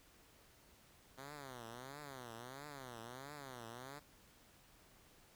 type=tone with vibrato; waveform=5% pulse; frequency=129.8 Hz; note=C3; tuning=13 cents flat; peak=-38 dBFS; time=1.17-4 s; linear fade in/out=20 ms; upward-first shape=triangle; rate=1.5 Hz; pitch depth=260 cents each way; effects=pink hiss -66 dBFS RMS until 5.35 s